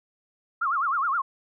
sine tone with vibrato, 1230 Hz, D#6, 20 cents flat, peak -22 dBFS, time 0.61-1.22 s, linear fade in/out 10 ms, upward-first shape sine, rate 9.6 Hz, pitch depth 250 cents each way, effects none

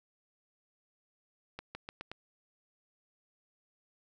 accelerating click train, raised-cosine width 0.3 ms, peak -25 dBFS, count 5, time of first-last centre 1.59-2.116 s, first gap 160 ms, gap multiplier 0.87, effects none

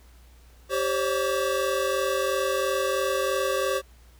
square tone cluster, 388.7 / 531 / 574 / 1143 Hz, G4 / C5 / D5 / D6, -15 / +25 / -40 / -47 cents, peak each -30 / -27 / -33 / -32 dBFS, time 0.69-3.82 s, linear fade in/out 50 ms, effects added 60 Hz sine -50 dBFS peak until 4.19 s + pink hiss -59 dBFS RMS until 4.19 s

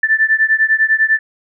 sine beating tone pair, 1760 / 1770 Hz, A6 / A6, 0 / +10 cents, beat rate 10 Hz, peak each -13 / -14 dBFS, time 0.03-1.19 s, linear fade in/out 5 ms, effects none

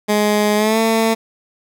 15% pulse tone with pitch glide, 209.4 to 224.4 Hz, G#3 to A3, +15 to +34 cents, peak -7 dBFS, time 0.08-1.15 s, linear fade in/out 20 ms, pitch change +119 cents, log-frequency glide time 0.56-0.79 s, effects none

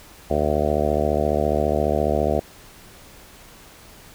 harmonic tone, 74.6 Hz, D2, 28 cents sharp, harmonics 1 / 2 / 3 / 4 / 5 / 6 / 7 / 8 / 9 / 10, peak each -26 / -30 / -28 / -31 / -27 / -27 / -27 / -26 / -25 / -31 dBFS, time 0.3-2.4 s, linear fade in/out 5 ms, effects pink hiss -46 dBFS RMS until 4.14 s

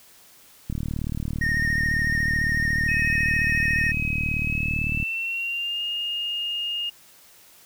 click train, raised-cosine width 5 ms, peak -16 dBFS, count 165, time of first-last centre 0.7-5.027 s, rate 37.9 Hz
triangle tone with vibrato, 1846 Hz, A#6, 17 cents flat, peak -20 dBFS, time 1.41-3.92 s, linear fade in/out 10 ms, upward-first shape sine, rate 14 Hz, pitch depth 30 cents each way
sine tone with pitch glide, 2543 to 2838 Hz, D#7 to F7, +37 to +27 cents, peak -25 dBFS, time 2.88-6.9 s, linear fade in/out 10 ms, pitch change +190 cents, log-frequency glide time 4.43-5.83 s
effects white hiss -52 dBFS RMS until 7.65 s

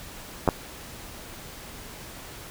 clicks, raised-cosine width 1 ms, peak -5 dBFS, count 2, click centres 0.477 / 0.488 s, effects pink hiss -42 dBFS RMS until 2.5 s

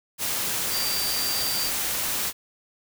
sine tone in noise, 4699 Hz, D8, in tune, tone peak -28 dBFS, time 0.7-1.71 s, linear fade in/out 50 ms, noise white, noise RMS -27 dBFS, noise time 0.18-2.33 s, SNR -4 dB, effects none

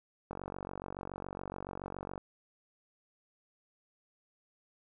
click train, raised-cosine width 1 ms, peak -26 dBFS, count 89, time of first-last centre 0.31-2.178 s, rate 47.1 Hz, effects none

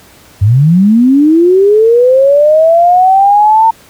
sine linear sweep, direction up, 92.5 to 910 Hz, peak -3 dBFS, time 0.41-3.71 s, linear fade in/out 10 ms, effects pink hiss -40 dBFS RMS until 3.89 s + high-pass 60 Hz 12 dB/octave

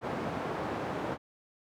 white band-pass noise, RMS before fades -35 dBFS, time 0.01-1.18 s, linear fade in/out 50 ms, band 110 to 820 Hz, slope 12 dB/octave, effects none

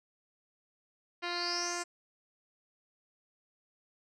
10% pulse tone with low-pass filter sweep, 349.2 Hz, F4, in tune, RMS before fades -35 dBFS, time 1.22-1.84 s, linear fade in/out 20 ms, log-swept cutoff 3500 to 7500 Hz, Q 9.1, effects none

